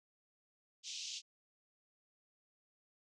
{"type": "band-pass noise", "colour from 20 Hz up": "white", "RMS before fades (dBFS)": -45, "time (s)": [0.83, 1.22], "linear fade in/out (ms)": 50, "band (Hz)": [2700, 6600], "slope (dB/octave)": 48, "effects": []}